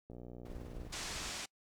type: click train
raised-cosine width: 2 ms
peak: -36 dBFS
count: 47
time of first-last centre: 0.1-0.867 s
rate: 60 Hz
type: noise with tremolo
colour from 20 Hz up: brown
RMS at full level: -47 dBFS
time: 0.45-1.3 s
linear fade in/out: 5 ms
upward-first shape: sine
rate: 20 Hz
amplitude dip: 45%
type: low-pass noise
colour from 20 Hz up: white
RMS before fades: -43 dBFS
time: 0.92-1.46 s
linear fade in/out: 10 ms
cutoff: 7300 Hz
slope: 24 dB/octave
effects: noise-tail reverb RT60 0.1 s tail -25 dB re dry